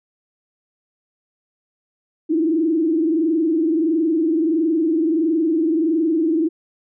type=tone with frequency modulation; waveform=sine; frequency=322.8 Hz; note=E4; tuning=36 cents flat; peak=-15 dBFS; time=2.29-6.49 s; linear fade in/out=20 ms; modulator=21.5 Hz; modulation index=0.96; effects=none